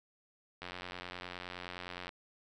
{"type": "click train", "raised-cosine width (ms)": 0.3, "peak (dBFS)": -26, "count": 133, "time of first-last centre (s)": [0.62, 2.092], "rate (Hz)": 89.7, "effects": []}